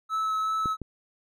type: tone with vibrato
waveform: triangle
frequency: 1299 Hz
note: E6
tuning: 26 cents flat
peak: -23 dBFS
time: 0.09-0.77 s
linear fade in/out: 50 ms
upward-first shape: sine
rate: 2.7 Hz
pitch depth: 10 cents each way
type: clicks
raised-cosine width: 3 ms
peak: -21 dBFS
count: 2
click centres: 0.658 / 0.817 s
effects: none